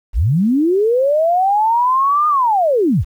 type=linear two-way sweep; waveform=sine; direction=up then down; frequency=35.8 to 1229 to 35.8 Hz; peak=-11 dBFS; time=0.13-3.05 s; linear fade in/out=50 ms; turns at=2.28 s; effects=8-bit